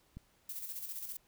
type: click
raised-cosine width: 5 ms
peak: -33 dBFS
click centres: 0.17 s
type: noise with tremolo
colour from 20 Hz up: violet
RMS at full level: -41 dBFS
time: 0.49-1.17 s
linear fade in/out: 5 ms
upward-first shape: square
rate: 15 Hz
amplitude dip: 50%
effects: pink hiss -70 dBFS RMS until 1.27 s